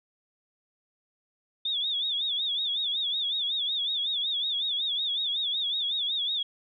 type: tone with vibrato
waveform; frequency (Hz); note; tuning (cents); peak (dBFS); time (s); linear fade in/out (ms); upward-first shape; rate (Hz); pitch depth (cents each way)
sine; 3536; A7; +8; -26; 1.65-6.43; 5; sine; 5.4; 120
effects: none